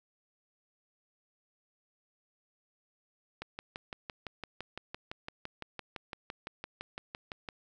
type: click train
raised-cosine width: 0.3 ms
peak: -23 dBFS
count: 25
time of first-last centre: 3.42-7.488 s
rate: 5.9 Hz
effects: none